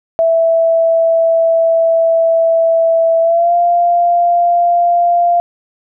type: tone with pitch glide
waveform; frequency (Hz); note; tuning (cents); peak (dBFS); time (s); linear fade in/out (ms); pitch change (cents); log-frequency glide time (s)
sine; 659.3 to 694.9; E5 to F5; 0 to -9; -8; 0.19-5.4; 0; +91; 3.21-3.54
effects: none